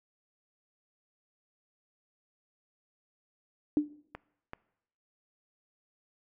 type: tone with exponential decay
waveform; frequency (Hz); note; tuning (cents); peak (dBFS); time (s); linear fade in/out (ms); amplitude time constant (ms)
sine; 297.2; D4; +21; -19; 3.77-3.93; 1; 33
type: clicks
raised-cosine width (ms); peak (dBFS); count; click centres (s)
0.5; -25 / -25; 2; 4.15 / 4.534
effects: noise-tail reverb RT60 0.8 s tail -22 dB re dry

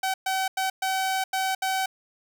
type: tone bursts at uneven times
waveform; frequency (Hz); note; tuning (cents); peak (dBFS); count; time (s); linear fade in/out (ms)
sawtooth; 762; G5; -49; -20; 6; 0.03-0.14 / 0.26-0.48 / 0.57-0.7 / 0.82-1.24 / 1.33-1.55 / 1.62-1.86; 5
effects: none

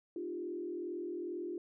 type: tone with frequency modulation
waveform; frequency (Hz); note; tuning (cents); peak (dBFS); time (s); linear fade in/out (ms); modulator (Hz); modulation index
sine; 349.2; F4; 0; -37; 0.16-1.58; 2; 42.3; 1
effects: none

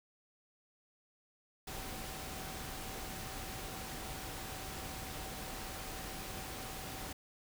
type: tone in noise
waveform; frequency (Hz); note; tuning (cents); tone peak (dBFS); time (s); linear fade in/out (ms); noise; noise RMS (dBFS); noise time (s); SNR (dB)
sine; 764; G5; -45; -52; 1.67-7.13; 5; pink; -44; 1.67-7.13; -11
effects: none

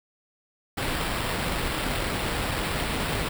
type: noise with sample-and-hold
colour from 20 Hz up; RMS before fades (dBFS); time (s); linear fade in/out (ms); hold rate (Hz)
pink; -28; 0.77-3.29; 10; 6300
effects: none

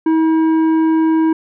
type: tone with tanh clipping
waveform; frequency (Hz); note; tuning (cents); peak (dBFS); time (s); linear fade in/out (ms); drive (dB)
sine; 320.6; E4; -48; -12; 0.06-1.33; 5; 9
effects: none

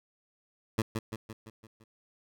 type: tone with echo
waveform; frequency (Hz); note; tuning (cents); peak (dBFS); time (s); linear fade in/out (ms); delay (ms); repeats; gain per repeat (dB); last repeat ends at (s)
15% pulse; 110.8; A2; +13; -19; 0.78-0.82; 5; 170; 6; -5; 1.84
effects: none

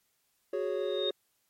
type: chord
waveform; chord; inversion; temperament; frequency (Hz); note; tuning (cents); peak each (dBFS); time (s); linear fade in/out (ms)
triangle; F# suspended second; none; equal; 370 / 415.3 / 554.4; F#4 / G#4 / C#5; 0 / 0 / 0; -32; 0.53-1.11; 5
type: tone with exponential growth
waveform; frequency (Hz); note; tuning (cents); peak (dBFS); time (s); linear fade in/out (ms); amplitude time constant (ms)
sine; 3704; A#7; -12; -29; 0.59-1.1; 5; 110
effects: white hiss -74 dBFS RMS until 1.49 s + MP3 64 kbps

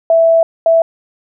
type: tone pair in turn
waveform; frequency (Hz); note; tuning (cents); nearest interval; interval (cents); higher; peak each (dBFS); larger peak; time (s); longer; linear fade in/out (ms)
sine; 659.3 / 659.3; E5 / E5; 0 / 0; unison; 0; neither; -6; neither; 0.1-0.43 / 0.66-0.82; first; 2
effects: none

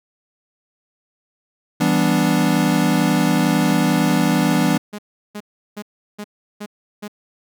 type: chord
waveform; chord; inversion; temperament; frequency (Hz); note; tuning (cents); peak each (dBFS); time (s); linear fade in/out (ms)
square; E minor seventh; none; equal; 164.81 / 196 / 246.9 / 293.7; E3 / G3 / B3 / D4; 0 / 0 / 0 / 0; -21; 1.8-4.78; 10
type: tone bursts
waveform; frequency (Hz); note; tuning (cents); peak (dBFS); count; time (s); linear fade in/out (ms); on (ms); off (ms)
sawtooth; 207.7; G#3; 0; -24; 9; 3.67-7.081; 10; 59; 360
effects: none

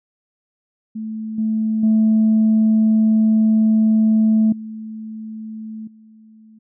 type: tone with level steps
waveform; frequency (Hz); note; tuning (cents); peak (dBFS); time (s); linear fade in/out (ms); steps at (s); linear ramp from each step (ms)
sine; 219; A3; -8; -24 / -16 / -10 / -28 / -43; 0.95-6.59; 10; 1.38 / 1.83 / 4.52 / 5.87; 5
effects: tanh soft clip ceiling -8 dBFS

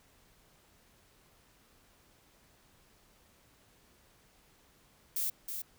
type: noise with echo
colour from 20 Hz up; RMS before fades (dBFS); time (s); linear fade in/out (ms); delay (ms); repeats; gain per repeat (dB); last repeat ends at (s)
violet; -33; 5.16-5.3; 5; 320; 1; -6; 5.62
effects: pink hiss -65 dBFS RMS until 5.78 s

